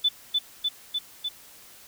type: tone with echo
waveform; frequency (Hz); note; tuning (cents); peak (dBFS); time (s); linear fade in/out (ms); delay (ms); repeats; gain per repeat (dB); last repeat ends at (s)
sine; 3500; A7; -10; -18; 0.04-0.09; 10; 300; 4; -2; 1.29
effects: white hiss -50 dBFS RMS until 1.87 s